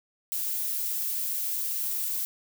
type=noise; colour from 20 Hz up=violet; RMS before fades=-30 dBFS; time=0.32-2.25 s; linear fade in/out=0 ms; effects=none